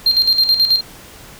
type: tone with tremolo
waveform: sine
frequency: 4186 Hz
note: C8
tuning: in tune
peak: -6 dBFS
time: 0.06-0.81 s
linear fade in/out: 5 ms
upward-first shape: square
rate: 9.3 Hz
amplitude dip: 70%
effects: tanh soft clip ceiling -8 dBFS + pink hiss -39 dBFS RMS until 1.39 s

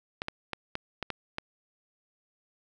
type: clicks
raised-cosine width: 0.3 ms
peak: -16 dBFS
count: 7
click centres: 0.219 / 0.284 / 0.533 / 0.754 / 1.027 / 1.103 / 1.384 s
effects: none

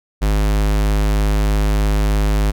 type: tone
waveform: square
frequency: 51.6 Hz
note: G#1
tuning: 10 cents flat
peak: -14 dBFS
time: 0.21-2.52 s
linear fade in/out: 20 ms
effects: none

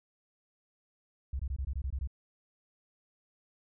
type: tone bursts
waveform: sine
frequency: 66.7 Hz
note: C2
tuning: 34 cents sharp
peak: -31 dBFS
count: 9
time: 1.33-2.074 s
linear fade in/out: 5 ms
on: 64 ms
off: 21 ms
effects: none

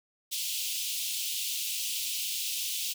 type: high-pass noise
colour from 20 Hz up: pink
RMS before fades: -33 dBFS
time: 0.31-2.94 s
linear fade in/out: 20 ms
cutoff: 2700 Hz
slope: 48 dB/octave
effects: none

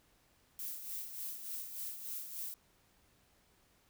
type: noise with tremolo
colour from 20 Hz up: violet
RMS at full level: -41 dBFS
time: 0.59-2.54 s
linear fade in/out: 0 ms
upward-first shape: sine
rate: 3.4 Hz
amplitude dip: 55%
effects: pink hiss -70 dBFS RMS until 3.89 s

